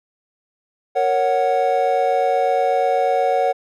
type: chord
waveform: triangle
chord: F# major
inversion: first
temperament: equal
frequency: 466.2 / 554.4 / 740 Hz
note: A#4 / C#5 / F#5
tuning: 0 / 0 / 0 cents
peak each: -20 / -18 / -16 dBFS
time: 0.95-3.53 s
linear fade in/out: 20 ms
effects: none